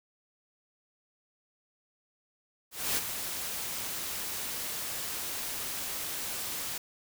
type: noise with ADSR envelope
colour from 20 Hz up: white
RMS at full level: -28 dBFS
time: 2.71-6.78 s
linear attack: 260 ms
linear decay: 26 ms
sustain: -8 dB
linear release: 4 ms
effects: none